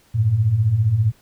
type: beating tone pair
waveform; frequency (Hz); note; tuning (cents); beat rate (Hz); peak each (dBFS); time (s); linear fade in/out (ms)
sine; 96.9 / 111.9; G2 / A2; -20 / +30; 15; -22 / -15; 0.14-1.12; 20
effects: pink hiss -56 dBFS RMS until 1.21 s